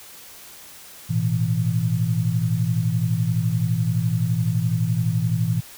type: chord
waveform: sine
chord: A suspended second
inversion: none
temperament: equal with one note detuned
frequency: 110 / 121.77 / 164.81 Hz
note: A2 / B2 / E3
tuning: 0 / -24 / 0 cents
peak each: -23 dBFS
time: 1.09-5.61 s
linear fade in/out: 20 ms
effects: white hiss -43 dBFS RMS until 5.77 s